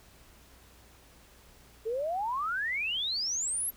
sine exponential sweep, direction up, 428 to 11840 Hz, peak -29 dBFS, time 1.85-3.71 s, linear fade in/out 20 ms, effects added 60 Hz sine -60 dBFS peak until 3.76 s + pink hiss -58 dBFS RMS until 3.76 s

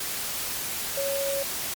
sine tone in noise, 554.4 Hz, C#5, in tune, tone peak -26 dBFS, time 0.97-1.43 s, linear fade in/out 5 ms, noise white, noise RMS -31 dBFS, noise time 0-1.74 s, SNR +2 dB, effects MP3 96 kbps

